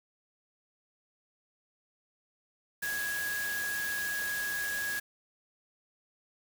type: tone in noise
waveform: sine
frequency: 1659 Hz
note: G#6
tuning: 2 cents flat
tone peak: -32 dBFS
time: 2.82-5 s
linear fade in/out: 10 ms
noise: white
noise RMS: -39 dBFS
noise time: 2.82-5 s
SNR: +4 dB
effects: none